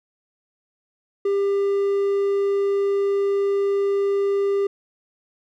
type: tone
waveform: triangle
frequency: 398.4 Hz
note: G4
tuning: 28 cents sharp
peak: -16 dBFS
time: 1.25-4.67 s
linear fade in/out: 5 ms
effects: none